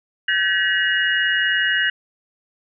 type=tone cluster; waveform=sine; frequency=1539 / 1715 / 1916 / 2881 Hz; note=G6 / A6 / A#6 / F#7; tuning=-32 / -45 / +47 / -47 cents; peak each=-22 dBFS; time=0.28-1.9 s; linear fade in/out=5 ms; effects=none